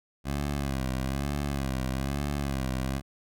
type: tone with vibrato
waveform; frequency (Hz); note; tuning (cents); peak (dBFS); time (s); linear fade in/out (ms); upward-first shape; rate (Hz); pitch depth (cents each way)
15% pulse; 68.2; C#2; -28; -22; 0.24-3.02; 50; sine; 1.1; 95
effects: none